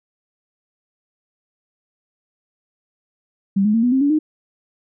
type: tone with pitch steps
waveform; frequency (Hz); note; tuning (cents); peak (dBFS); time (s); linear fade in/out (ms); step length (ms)
sine; 196 / 211.3 / 227.8 / 245.5 / 264.7 / 285.3 / 307.6; G3 / G#3 / A#3 / B3 / C4 / C#4 / D#4; 0 / +30 / -40 / -10 / +20 / +50 / -20; -13; 3.56-4.19; 10; 90
effects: none